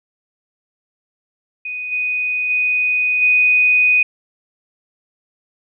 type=tone with level steps; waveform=sine; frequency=2489 Hz; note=D#7; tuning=in tune; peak=-23 / -17 / -14 / -10 dBFS; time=1.65-4.03 s; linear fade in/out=5 ms; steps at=1.91 / 2.49 / 3.21 s; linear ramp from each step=20 ms; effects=none